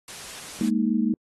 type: noise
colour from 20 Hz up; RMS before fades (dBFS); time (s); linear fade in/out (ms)
white; -38; 0.08-0.69; 2
type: chord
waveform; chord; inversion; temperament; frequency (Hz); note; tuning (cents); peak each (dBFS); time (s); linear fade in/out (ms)
sine; Ab suspended second; none; just; 207.7 / 233.6 / 311.5; Ab3 / Bb3 / Eb4; 0 / +4 / +2; -24 / -23 / -27; 0.61-1.14; 2
effects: low-pass 10000 Hz 12 dB/octave + AAC 32 kbps